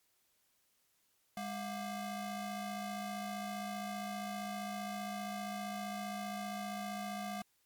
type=ring-modulated tone; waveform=35% pulse; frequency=462.8 Hz; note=A#4; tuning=13 cents flat; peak=-34 dBFS; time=1.37-7.42 s; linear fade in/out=2 ms; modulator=259 Hz; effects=white hiss -75 dBFS RMS until 7.65 s + MP3 96 kbps